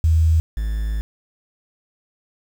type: tone pair in turn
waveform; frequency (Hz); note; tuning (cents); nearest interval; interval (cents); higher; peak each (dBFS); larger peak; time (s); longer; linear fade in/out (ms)
sine / triangle; 80.7 / 53.86; E2 / A1; -36 / -36; perfect fifth; 700; first; -12 / -18; first; 0.04-0.4 / 0.57-1.01; second; 0
effects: 7-bit